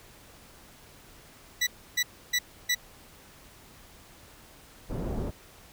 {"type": "tone bursts", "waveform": "20% pulse", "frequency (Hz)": 1964, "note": "B6", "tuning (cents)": -10, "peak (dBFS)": -18, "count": 4, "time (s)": [1.61, 2.75], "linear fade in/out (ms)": 10, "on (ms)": 60, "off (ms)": 300}
{"type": "low-pass noise", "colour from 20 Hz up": "pink", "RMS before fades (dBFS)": -32, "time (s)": [4.89, 5.31], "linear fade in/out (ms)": 20, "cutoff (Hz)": 520, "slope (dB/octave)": 12}
{"effects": ["pink hiss -53 dBFS RMS until 5.72 s"]}